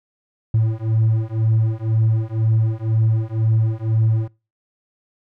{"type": "beating tone pair", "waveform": "triangle", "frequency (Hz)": [110, 112], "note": ["A2", "A2"], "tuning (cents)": [0, 31], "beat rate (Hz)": 2, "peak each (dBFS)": -16, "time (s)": [0.54, 4.28], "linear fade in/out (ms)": 5, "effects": ["noise-tail reverb RT60 0.3 s tail -24 dB re dry", "tanh soft clip ceiling -7 dBFS"]}